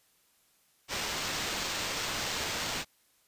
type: noise with sample-and-hold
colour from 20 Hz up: blue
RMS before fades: -34 dBFS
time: 0.88-2.85 s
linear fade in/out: 50 ms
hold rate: 11025 Hz
effects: white hiss -68 dBFS RMS until 3.27 s + resampled to 32000 Hz